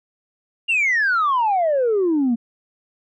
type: exponential sweep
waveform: sine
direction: down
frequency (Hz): 2848 to 224.9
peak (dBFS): -14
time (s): 0.68-2.36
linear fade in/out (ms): 20
effects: tanh soft clip ceiling -13 dBFS